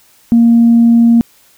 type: tone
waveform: sine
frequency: 233.1 Hz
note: A#3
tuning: in tune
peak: -3 dBFS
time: 0.32-1.21 s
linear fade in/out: 0 ms
effects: tanh soft clip ceiling 0 dBFS + white hiss -48 dBFS RMS until 1.57 s